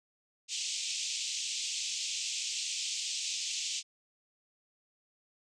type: band-pass noise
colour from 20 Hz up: white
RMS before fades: -36 dBFS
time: 0.48-3.83 s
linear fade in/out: 50 ms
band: 2500 to 7600 Hz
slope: 48 dB/octave
effects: resampled to 22050 Hz